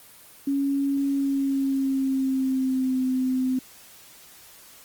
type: tone with pitch glide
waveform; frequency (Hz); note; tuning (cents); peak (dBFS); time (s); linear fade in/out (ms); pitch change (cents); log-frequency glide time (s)
sine; 277.8 to 257.7; C#4 to C4; +4 to -26; -21; 0.47-3.59; 5; -130; 1.08-3.03
effects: white hiss -49 dBFS RMS until 4.84 s + Opus 24 kbps